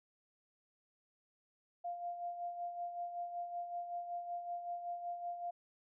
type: tone with tremolo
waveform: sine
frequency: 698.5 Hz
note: F5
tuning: in tune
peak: -37 dBFS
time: 1.84-5.51 s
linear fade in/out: 10 ms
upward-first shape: sine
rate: 5.3 Hz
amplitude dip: 55%
effects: none